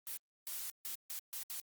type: noise bursts at uneven times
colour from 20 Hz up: blue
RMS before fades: -42 dBFS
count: 6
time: 0.07-0.17 / 0.47-0.7 / 0.85-0.95 / 1.1-1.19 / 1.33-1.43 / 1.5-1.6 s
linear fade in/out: 0 ms
effects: Opus 32 kbps